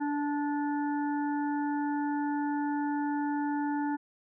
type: harmonic tone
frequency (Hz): 291.2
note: D4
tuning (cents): -15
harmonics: 1 / 3 / 5 / 6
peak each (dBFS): -29 / -34 / -43 / -46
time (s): 0-3.97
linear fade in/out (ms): 20
effects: none